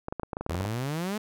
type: clicks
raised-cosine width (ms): 1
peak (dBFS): -18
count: 12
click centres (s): 0.084 / 0.125 / 0.197 / 0.233 / 0.332 / 0.369 / 0.41 / 0.464 / 0.51 / 0.549 / 0.608 / 0.652
type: exponential sweep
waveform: sawtooth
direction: up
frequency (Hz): 79.8 to 220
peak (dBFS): -25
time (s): 0.49-1.18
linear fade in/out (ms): 5
effects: none